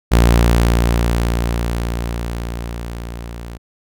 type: tone with level ramp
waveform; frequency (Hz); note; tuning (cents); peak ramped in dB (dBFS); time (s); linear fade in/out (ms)
sawtooth; 58.27; A#1; 0; -4 to -25; 0.11-3.58; 20
effects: none